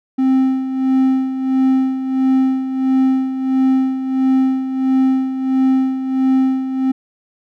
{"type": "tone with tremolo", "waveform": "triangle", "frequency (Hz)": 262.9, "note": "C4", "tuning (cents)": 8, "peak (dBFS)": -8, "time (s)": [0.18, 6.92], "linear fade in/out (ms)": 10, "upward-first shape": "sine", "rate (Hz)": 1.5, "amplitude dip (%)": 65, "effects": []}